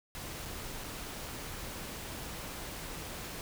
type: noise with dropouts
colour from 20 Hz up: pink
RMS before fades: -42 dBFS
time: 0.15-3.41 s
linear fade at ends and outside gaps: 0 ms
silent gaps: 0.454-0.458 / 0.837-0.841 s
effects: none